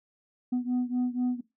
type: beating tone pair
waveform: sine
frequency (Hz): 246.9 / 251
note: B3 / B3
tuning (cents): 0 / +28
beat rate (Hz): 4.1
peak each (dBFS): -26 / -28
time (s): 0.52-1.41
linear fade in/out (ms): 10
effects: noise-tail reverb RT60 0.2 s tail -17 dB re dry + tanh soft clip ceiling -23 dBFS